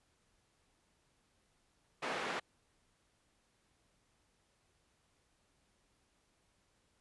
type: band-pass noise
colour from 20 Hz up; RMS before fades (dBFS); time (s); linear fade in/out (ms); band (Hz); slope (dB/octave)
white; -39; 2.02-2.4; 10; 230 to 1800; 12
effects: pink hiss -75 dBFS RMS until 7 s + resampled to 24000 Hz